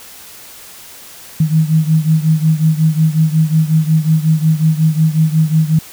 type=beating tone pair; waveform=sine; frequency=156.3 / 161.8 Hz; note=D#3 / E3; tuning=+8 / -32 cents; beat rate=5.5 Hz; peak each=-11 / -14 dBFS; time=1.4-5.79 s; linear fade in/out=5 ms; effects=white hiss -36 dBFS RMS until 5.92 s